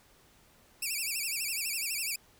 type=tone with vibrato; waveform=10% pulse; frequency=2489 Hz; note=D#7; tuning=in tune; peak=-23 dBFS; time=0.82-2.16 s; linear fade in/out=5 ms; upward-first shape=sine; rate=12 Hz; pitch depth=170 cents each way; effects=pink hiss -62 dBFS RMS until 2.39 s